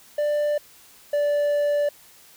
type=tone pair in turn; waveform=triangle; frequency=591 / 582.9 Hz; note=D5 / D5; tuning=+11 / -13 cents; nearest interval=unison; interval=24 cents; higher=first; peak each=-18 / -17 dBFS; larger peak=second; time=0.18-0.58 / 1.13-1.89 s; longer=second; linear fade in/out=5 ms; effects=white hiss -51 dBFS RMS until 2.36 s